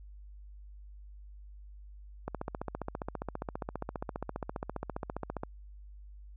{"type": "click train", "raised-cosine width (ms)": 1, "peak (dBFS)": -21, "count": 48, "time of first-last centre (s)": [2.28, 5.434], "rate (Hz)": 14.9, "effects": ["added 50 Hz sine -47 dBFS peak until 6.36 s"]}